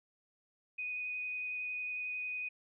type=tone with vibrato; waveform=sine; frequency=2489 Hz; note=D#7; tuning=in tune; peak=-36 dBFS; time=0.78-2.49 s; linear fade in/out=10 ms; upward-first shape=square; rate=11 Hz; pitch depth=8 cents each way; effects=none